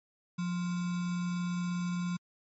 sine tone with sample-and-hold, 176.8 Hz, F3, 22 cents sharp, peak -30 dBFS, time 0.38-2.17 s, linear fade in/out 10 ms, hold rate 1225 Hz, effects MP3 32 kbps

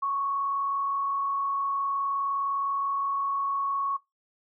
sine tone with frequency modulation, 1108.7 Hz, C#6, in tune, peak -25 dBFS, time 0.02-3.97 s, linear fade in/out 10 ms, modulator 39.5 Hz, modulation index 0.43, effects noise-tail reverb RT60 0.2 s tail -21 dB re dry

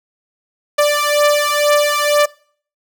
sawtooth beating tone pair, 587.3 / 589.4 Hz, D5 / D5, 0 / +6 cents, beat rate 2.1 Hz, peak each -11 dBFS, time 0.78-2.26 s, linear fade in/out 10 ms, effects noise-tail reverb RT60 0.5 s tail -23 dB re dry

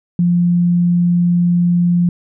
sine tone, 174.61 Hz, F3, in tune, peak -10 dBFS, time 0.19-2.09 s, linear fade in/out 2 ms, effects none

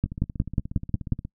two click trains, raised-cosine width 5 ms, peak -10 / -21 dBFS, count 7 / 21, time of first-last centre 0.04-1.123 / 0.06-1.25 s, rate 5.54 / 16.8 Hz, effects noise-tail reverb RT60 0.1 s tail -25 dB re dry

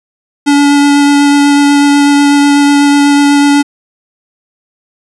square tone with vibrato, 285.9 Hz, D4, 46 cents flat, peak -5 dBFS, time 0.46-3.63 s, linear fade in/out 20 ms, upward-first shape sine, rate 8.1 Hz, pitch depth 9 cents each way, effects resampled to 24000 Hz

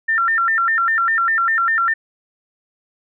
sine tone with vibrato, 1568 Hz, G6, in tune, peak -14 dBFS, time 0.08-1.94 s, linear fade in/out 10 ms, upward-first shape square, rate 5 Hz, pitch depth 240 cents each way, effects none

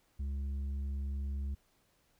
triangle tone with tanh clipping, 69.3 Hz, C#2, in tune, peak -35 dBFS, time 0.19-1.55 s, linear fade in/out 10 ms, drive 10 dB, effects pink hiss -72 dBFS RMS until 2.19 s

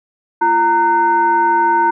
sine tone with frequency modulation, 923 Hz, A#5, 17 cents flat, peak -10 dBFS, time 0.41-1.91 s, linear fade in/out 10 ms, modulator 579 Hz, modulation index 0.63, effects none

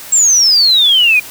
sine exponential sweep, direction down, 7660 to 2406 Hz, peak -6 dBFS, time 0.12-1.2 s, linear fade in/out 10 ms, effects white hiss -31 dBFS RMS until 1.3 s

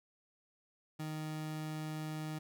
30% pulse tone, 155.1 Hz, D#3, 5 cents flat, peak -36 dBFS, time 0.99-2.39 s, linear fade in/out 10 ms, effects none

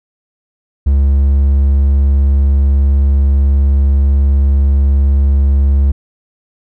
triangle tone, 69.3 Hz, C#2, in tune, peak -5 dBFS, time 0.86-5.92 s, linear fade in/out 10 ms, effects none

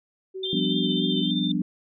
sine tone, 378.5 Hz, F#4, 39 cents sharp, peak -31 dBFS, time 0.34-1.23 s, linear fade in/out 20 ms
sine tone with tremolo, 3581 Hz, A7, 30 cents sharp, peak -26 dBFS, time 0.43-1.52 s, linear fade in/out 5 ms, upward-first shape sine, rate 15 Hz, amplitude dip 50%
sine tone with vibrato, 3136 Hz, G7, in tune, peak -32 dBFS, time 0.45-1.31 s, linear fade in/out 5 ms, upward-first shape sine, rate 3.7 Hz, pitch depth 40 cents each way
sine chord, G dominant seventh, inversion third, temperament equal, 174.61 / 196 / 246.9 / 293.7 Hz, F3 / G3 / B3 / D4, 0 / 0 / 0 / 0 cents, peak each -28 dBFS, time 0.53-1.62 s, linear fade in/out 2 ms
effects none

